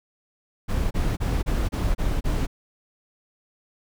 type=noise bursts; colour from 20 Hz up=brown; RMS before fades=-23 dBFS; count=7; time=0.68-2.47 s; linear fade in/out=20 ms; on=230 ms; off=30 ms; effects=none